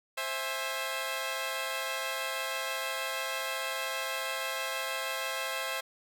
10% pulse chord, C augmented, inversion none, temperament equal with one note detuned, 528.7 / 659.3 / 830.6 Hz, C5 / E5 / G#5, +18 / 0 / 0 cents, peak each -27 / -28 / -32 dBFS, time 0.17-5.81 s, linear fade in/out 10 ms, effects none

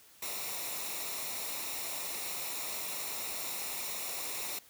white noise with comb filter, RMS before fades -38 dBFS, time 0.22-4.59 s, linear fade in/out 5 ms, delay 0.63 ms, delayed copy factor -0.6, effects white hiss -59 dBFS RMS until 4.69 s

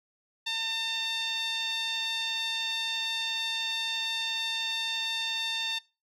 sawtooth tone with band-pass filter, 903 Hz, A5, 45 cents sharp, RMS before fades -32 dBFS, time 0.46-5.79 s, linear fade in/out 10 ms, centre 3600 Hz, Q 3.5, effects noise-tail reverb RT60 0.3 s tail -22 dB re dry

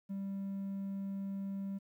triangle tone, 196 Hz, G3, in tune, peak -34 dBFS, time 0.09-1.79 s, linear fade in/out 20 ms, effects tanh soft clip ceiling -30 dBFS + 12-bit

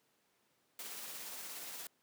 white noise with tremolo, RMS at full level -45 dBFS, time 0.79-1.87 s, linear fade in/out 2 ms, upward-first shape sine, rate 17 Hz, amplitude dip 25%, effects pink hiss -75 dBFS RMS until 2.02 s + high-pass 200 Hz 12 dB/octave

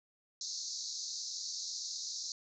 white band-pass noise, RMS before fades -41 dBFS, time 0.41-2.32 s, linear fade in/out 2 ms, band 4000 to 6700 Hz, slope 96 dB/octave, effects none

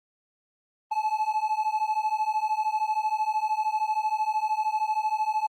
triangle beating tone pair, 856 / 869 Hz, A5 / A5, -48 / -22 cents, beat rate 13 Hz, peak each -25 dBFS, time 0.91-5.47 s, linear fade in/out 10 ms, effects Opus 24 kbps

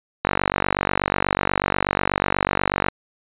click train, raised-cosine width 0.5 ms, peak -3 dBFS, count 128, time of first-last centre 0.25-2.885 s, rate 48.2 Hz, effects resampled to 8000 Hz

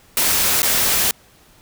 white noise with dropouts, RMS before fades -17 dBFS, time 0.17-1.11 s, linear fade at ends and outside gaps 1 ms, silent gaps 0.62-0.63 s, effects pink hiss -51 dBFS RMS until 1.61 s

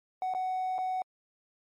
triangle tone with dropouts, 745 Hz, F#5, 12 cents sharp, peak -26 dBFS, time 0.22-1.02 s, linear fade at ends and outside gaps 1 ms, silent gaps 0.338-0.348 / 0.782-0.787 s, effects tanh soft clip ceiling -24 dBFS + MP3 64 kbps

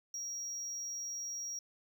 triangle tone, 5660 Hz, F8, 22 cents sharp, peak -37 dBFS, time 0.14-1.59 s, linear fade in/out 2 ms, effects none

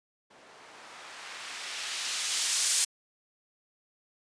violet noise with low-pass filter sweep, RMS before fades -33 dBFS, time 0.3-2.85 s, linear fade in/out 10 ms, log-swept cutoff 540 to 8300 Hz, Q 0.7, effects resampled to 22050 Hz

